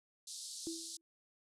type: band-pass noise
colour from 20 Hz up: pink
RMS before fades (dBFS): -47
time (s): 0.27-0.97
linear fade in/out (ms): 5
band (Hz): 3900 to 10000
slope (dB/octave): 48
type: tone with exponential decay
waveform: sine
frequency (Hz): 329.6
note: E4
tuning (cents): 0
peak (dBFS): -36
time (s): 0.67-1.01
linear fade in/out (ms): 0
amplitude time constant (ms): 73
effects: none